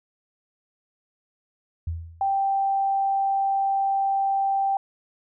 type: tone with exponential decay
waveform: sine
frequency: 83 Hz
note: E2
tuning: 12 cents sharp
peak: -23 dBFS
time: 1.87-2.38 s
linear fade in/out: 5 ms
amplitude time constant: 110 ms
type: tone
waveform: sine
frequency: 784 Hz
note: G5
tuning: in tune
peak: -20 dBFS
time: 2.21-4.77 s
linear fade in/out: 2 ms
effects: none